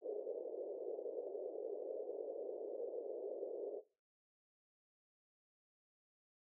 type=band-pass noise; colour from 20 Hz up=pink; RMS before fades=-45 dBFS; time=0.01-3.82 s; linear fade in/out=50 ms; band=400 to 550 Hz; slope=48 dB/octave; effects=noise-tail reverb RT60 0.3 s tail -17 dB re dry